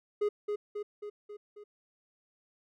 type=tone with echo; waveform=triangle; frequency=415.3 Hz; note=G#4; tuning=in tune; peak=-24 dBFS; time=0.21-0.29 s; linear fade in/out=10 ms; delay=270 ms; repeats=5; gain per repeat=-4 dB; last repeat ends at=1.64 s; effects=none